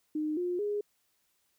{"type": "tone with pitch steps", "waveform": "sine", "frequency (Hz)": [306.1, 355.7, 413.3], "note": ["D#4", "F4", "G#4"], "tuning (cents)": [-28, 32, -8], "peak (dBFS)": -29, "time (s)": [0.15, 0.81], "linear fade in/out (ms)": 5, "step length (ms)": 220, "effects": ["white hiss -74 dBFS RMS until 1.58 s"]}